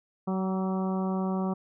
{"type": "harmonic tone with a mistuned harmonic", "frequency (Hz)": 188.7, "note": "F#3", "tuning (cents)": 34, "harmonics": [1, 2, 3, 4, 5, 6, 7], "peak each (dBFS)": [-27, -35, -39, -38, -41, -41, -48], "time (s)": [0.27, 1.54], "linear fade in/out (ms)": 10, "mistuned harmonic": 6, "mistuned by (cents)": 26, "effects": []}